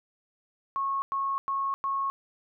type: tone bursts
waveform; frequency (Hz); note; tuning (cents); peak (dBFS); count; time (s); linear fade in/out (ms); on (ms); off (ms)
sine; 1095; C#6; -22; -26; 4; 0.76-2.1; 0; 260; 100
effects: none